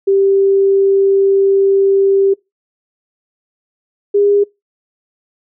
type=tone pair in turn; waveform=sine; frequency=392 / 405.8 Hz; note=G4 / G#4; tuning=0 / -40 cents; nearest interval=minor second; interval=60 cents; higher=second; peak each=-8 dBFS; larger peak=neither; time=0.07-2.34 / 4.14-4.44 s; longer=first; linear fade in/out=10 ms; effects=noise-tail reverb RT60 0.2 s tail -24 dB re dry